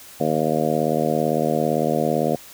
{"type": "harmonic tone", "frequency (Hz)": 77.78, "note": "D#2", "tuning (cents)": 0, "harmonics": [2, 3, 4, 5, 6, 7, 8, 9], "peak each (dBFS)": [-27, -25, -28, -28, -26, -25, -27, -26], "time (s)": [0.2, 2.36], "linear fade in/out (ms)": 5, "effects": ["white hiss -43 dBFS RMS until 2.53 s"]}